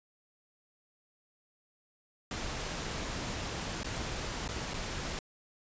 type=noise with dropouts; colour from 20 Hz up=pink; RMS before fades=-37 dBFS; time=2.31-5.19 s; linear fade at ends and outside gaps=2 ms; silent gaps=3.833-3.844 / 4.479-4.488 / 4.737-4.741 s; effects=resampled to 16000 Hz